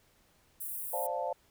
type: high-pass noise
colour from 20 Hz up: white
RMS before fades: -39 dBFS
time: 0.6-1.07 s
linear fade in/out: 10 ms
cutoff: 9100 Hz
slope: 48 dB/octave
type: chord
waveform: sine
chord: D minor seventh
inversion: third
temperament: equal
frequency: 523.3 / 587.3 / 698.5 / 880 Hz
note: C5 / D5 / F5 / A5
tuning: 0 / 0 / 0 / 0 cents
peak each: -37 dBFS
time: 0.93-1.33 s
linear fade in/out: 5 ms
effects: pink hiss -67 dBFS RMS until 1.5 s